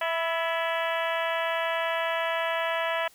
harmonic tone with a mistuned harmonic, 329.6 Hz, E4, in tune, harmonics 2 / 3 / 4 / 5 / 6 / 7 / 8 / 9 / 10, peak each -29 / -32 / -35 / -34 / -35 / -39 / -38 / -39 / -42 dBFS, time 0.01-3.08 s, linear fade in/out 5 ms, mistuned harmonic 5, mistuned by +45 cents, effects white hiss -57 dBFS RMS until 3.14 s

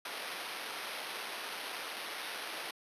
white noise with sample-and-hold, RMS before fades -41 dBFS, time 0.05-2.71 s, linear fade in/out 5 ms, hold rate 7350 Hz, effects high-pass 400 Hz 12 dB/octave + resampled to 32000 Hz

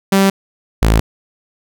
sawtooth tone pair in turn, 194.8 / 54.66 Hz, G3 / A1, -11 / -11 cents, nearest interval octave + minor seventh, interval 2200 cents, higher first, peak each -5 dBFS, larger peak neither, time 0.12-0.3 / 0.82-1 s, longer neither, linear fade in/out 5 ms, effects none

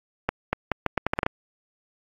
accelerating click train, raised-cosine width 0.5 ms, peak -7 dBFS, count 10, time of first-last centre 0.29-1.264 s, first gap 240 ms, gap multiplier 0.78, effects AAC 48 kbps

